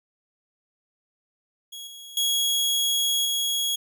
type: tone with level steps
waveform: sawtooth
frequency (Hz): 3322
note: G#7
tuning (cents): 0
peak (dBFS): -33 / -37 / -18 / -20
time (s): 1.72-3.76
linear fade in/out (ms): 10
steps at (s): 1.87 / 2.17 / 3.25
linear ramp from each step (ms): 2
effects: none